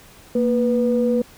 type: tone pair together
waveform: sine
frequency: 232.6 / 491.5 Hz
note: A#3 / B4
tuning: -4 / -8 cents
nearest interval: octave + minor second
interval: 1296 cents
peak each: -18 dBFS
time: 0.35-1.22 s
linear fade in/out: 5 ms
effects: tanh soft clip ceiling -8 dBFS + pink hiss -47 dBFS RMS until 1.37 s